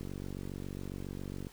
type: click train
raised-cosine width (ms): 3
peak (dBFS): -28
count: 70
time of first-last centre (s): 0.01-1.469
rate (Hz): 47.3
effects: pink hiss -57 dBFS RMS until 1.52 s